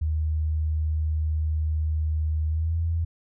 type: tone with pitch glide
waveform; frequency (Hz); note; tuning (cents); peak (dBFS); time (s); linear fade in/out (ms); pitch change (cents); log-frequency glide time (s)
sine; 77.78 to 82.88; D#2 to E2; 0 to +10; -22; 0.01-3.05; 10; +110; 2.48-2.77
effects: none